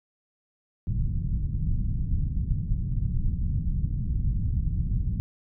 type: low-pass noise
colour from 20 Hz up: pink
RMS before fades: -26 dBFS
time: 0.87-5.2 s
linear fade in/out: 0 ms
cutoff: 160 Hz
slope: 24 dB/octave
effects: none